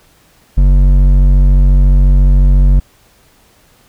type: tone with hard clipping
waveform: triangle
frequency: 47.09 Hz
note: F#1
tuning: 31 cents sharp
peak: -6 dBFS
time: 0.57-2.8 s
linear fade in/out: 10 ms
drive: 12 dB
effects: pink hiss -49 dBFS RMS until 3.88 s